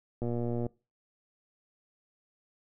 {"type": "click train", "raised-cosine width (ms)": 2, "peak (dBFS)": -21, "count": 54, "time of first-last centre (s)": [0.22, 0.665], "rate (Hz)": 119, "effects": ["noise-tail reverb RT60 0.3 s tail -23 dB re dry"]}